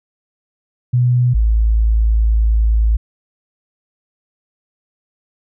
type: tone pair in turn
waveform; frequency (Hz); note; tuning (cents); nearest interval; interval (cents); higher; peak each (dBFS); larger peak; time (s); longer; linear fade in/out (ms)
sine; 123.47 / 54.86; B2 / A1; 0 / -4; octave + major second; 1404; first; -10; neither; 0.93-1.34 / 1.34-2.97; second; 10
effects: none